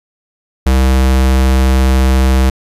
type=tone; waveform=square; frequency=65.3 Hz; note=C2; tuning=3 cents flat; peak=-8 dBFS; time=0.66-2.5 s; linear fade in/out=5 ms; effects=resampled to 32000 Hz